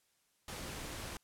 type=noise with amplitude modulation; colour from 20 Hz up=pink; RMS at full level=-42 dBFS; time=0.48-1.17 s; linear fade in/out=2 ms; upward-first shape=sine; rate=232 Hz; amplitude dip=40%; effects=white hiss -75 dBFS RMS until 1.23 s + low-pass 12000 Hz 12 dB/octave